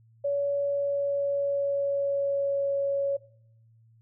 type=tone with pitch glide; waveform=sine; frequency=566 to 557.2 Hz; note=C#5 to C#5; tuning=+36 to +9 cents; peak=-24 dBFS; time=0.24-3.17 s; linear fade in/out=10 ms; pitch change=-27 cents; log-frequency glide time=0.58-2.74 s; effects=noise-tail reverb RT60 0.7 s tail -20 dB re dry + added 113 Hz sine -56 dBFS peak until 4.01 s